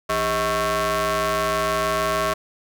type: ring-modulated tone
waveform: sawtooth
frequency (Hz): 233.1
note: A#3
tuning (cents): 0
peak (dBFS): -13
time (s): 0.09-2.34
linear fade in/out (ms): 10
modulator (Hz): 869
effects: 9-bit